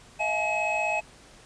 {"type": "tone cluster", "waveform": "triangle", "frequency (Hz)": [637, 693, 846, 2560], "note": ["D#5", "F5", "G#5", "D#7"], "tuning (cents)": [41, -14, 32, 49], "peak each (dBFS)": [-29, -31, -28, -26], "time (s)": [0.19, 1.01], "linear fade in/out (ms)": 20, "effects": ["pink hiss -52 dBFS RMS until 1.45 s", "resampled to 22050 Hz"]}